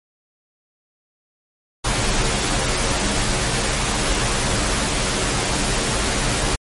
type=noise with comb filter; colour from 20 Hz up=pink; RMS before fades=-20 dBFS; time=1.84-6.56 s; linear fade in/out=10 ms; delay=12 ms; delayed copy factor=-0.7; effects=MP3 48 kbps